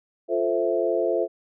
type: chord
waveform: sine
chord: F major seventh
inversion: none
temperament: equal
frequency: 349.2 / 440 / 523.3 / 659.3 Hz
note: F4 / A4 / C5 / E5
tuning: 0 / 0 / 0 / 0 cents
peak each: -26 dBFS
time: 0.28-1.28 s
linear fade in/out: 50 ms
effects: none